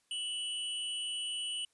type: tone with amplitude modulation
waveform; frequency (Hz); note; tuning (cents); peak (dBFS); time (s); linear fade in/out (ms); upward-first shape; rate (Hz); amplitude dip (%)
square; 2960; F#7; 0; -33; 0.11-1.65; 2; sine; 256; 55
effects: white hiss -74 dBFS RMS until 1.73 s + resampled to 24000 Hz